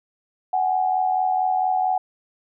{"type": "tone pair together", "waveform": "sine", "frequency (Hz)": [746.2, 830.6], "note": ["F#5", "G#5"], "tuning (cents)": [14, 0], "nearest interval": "major second", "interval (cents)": 186, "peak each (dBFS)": [-19, -25], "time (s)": [0.53, 1.98], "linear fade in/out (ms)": 5, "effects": []}